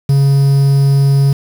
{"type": "tone with quantisation", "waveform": "triangle", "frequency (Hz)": 138.59, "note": "C#3", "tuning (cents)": 0, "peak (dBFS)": -5, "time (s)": [0.09, 1.33], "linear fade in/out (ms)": 5, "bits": 5, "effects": []}